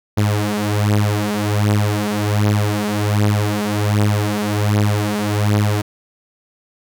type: beating tone pair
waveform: sawtooth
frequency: 103.6 / 104.9 Hz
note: G#2 / G#2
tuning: -4 / +18 cents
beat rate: 1.3 Hz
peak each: -14 dBFS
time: 0.17-5.82 s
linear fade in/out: 10 ms
effects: none